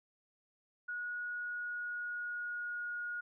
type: tone with pitch glide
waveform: sine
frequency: 1454 to 1439.8 Hz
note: F#6 to F#6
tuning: -31 to -48 cents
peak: -37 dBFS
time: 0.88-3.21 s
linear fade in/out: 10 ms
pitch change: -17 cents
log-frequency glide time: 1.22-2.93 s
effects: none